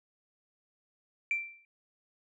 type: tone with exponential decay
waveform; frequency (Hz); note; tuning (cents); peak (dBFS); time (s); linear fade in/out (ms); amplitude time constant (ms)
sine; 2349; D7; 0; -24; 1.31-1.65; 1; 73
effects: tanh soft clip ceiling -22 dBFS